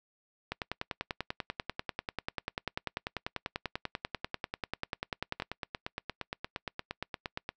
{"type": "two click trains", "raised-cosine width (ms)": 0.3, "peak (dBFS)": [-17, -19], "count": [51, 19], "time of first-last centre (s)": [[0.52, 5.422], [5.4, 7.491]], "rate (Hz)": [10.2, 8.61], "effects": ["noise-tail reverb RT60 0.1 s tail -25 dB re dry"]}